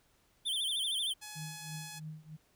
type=tone with vibrato; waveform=square; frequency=3322 Hz; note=G#7; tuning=in tune; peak=-32 dBFS; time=0.45-1.14 s; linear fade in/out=20 ms; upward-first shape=sine; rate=13 Hz; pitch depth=140 cents each way
type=tone; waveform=5% pulse; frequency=846 Hz; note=G#5; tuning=32 cents sharp; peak=-32 dBFS; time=1.21-2 s; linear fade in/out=20 ms
type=tone with tremolo; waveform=sine; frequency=155.56 Hz; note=D#3; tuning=in tune; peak=-39 dBFS; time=1.35-2.37 s; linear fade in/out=20 ms; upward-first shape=triangle; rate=3.1 Hz; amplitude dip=95%
effects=pink hiss -70 dBFS RMS until 2.55 s